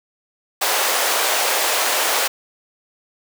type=high-pass noise; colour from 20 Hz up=pink; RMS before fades=-19 dBFS; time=0.61-2.28 s; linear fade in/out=10 ms; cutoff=490 Hz; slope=24 dB/octave; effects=none